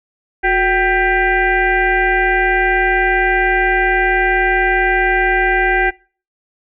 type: tone with frequency modulation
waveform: sine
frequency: 1174.7 Hz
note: D6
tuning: in tune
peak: -11 dBFS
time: 0.43-5.91 s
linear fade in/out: 20 ms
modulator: 405 Hz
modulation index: 2.4
effects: noise-tail reverb RT60 0.4 s tail -24 dB re dry